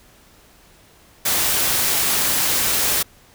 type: noise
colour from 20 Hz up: white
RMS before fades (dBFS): -19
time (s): 1.25-3.03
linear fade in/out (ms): 10
effects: pink hiss -51 dBFS RMS until 3.34 s